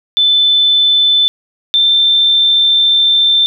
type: tone pair in turn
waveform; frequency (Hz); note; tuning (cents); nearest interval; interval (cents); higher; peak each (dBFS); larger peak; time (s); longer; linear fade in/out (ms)
sine; 3520 / 3563; A7 / A7; 0 / +21; unison; 21; second; -7; neither; 0.17-1.28 / 1.74-3.46; second; 0
effects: none